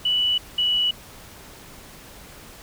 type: tone pair in turn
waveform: sine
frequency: 2960 / 2946 Hz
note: F#7 / F#7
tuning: 0 / -8 cents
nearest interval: unison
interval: 8 cents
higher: first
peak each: -18 dBFS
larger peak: neither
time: 0.05-0.38 / 0.58-0.91 s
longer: neither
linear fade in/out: 5 ms
effects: pink hiss -44 dBFS RMS until 2.62 s